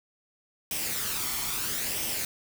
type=noise with flanger; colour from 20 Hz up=white; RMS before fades=-31 dBFS; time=0.71-2.25 s; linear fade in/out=2 ms; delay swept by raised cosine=0.35 to 0.93 ms; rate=0.76 Hz; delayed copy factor=+0.5; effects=none